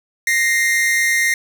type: tone pair together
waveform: 45% pulse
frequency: 1864.7 / 2093 Hz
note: A#6 / C7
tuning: 0 / 0 cents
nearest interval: major second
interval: 200 cents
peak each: -17 dBFS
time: 0.27-1.34 s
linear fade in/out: 2 ms
effects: none